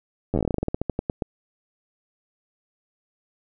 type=slowing click train; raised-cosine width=2 ms; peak=-10 dBFS; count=20; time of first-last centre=0.34-1.222 s; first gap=10 ms; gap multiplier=1.15; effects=none